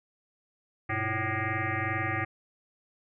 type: tone with frequency modulation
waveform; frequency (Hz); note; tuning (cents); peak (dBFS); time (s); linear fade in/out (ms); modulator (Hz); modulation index
sine; 987.8; B5; 0; -27; 0.89-2.25; 10; 222; 5.5
effects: none